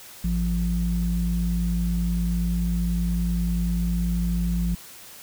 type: tone pair together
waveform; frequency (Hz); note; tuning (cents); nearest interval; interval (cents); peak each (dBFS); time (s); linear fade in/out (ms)
sine; 54.86 / 174.61; A1 / F3; -4 / 0; octave + minor sixth; 2004; -23; 0.24-4.75; 5
effects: tanh soft clip ceiling -14 dBFS + white hiss -44 dBFS RMS until 5.22 s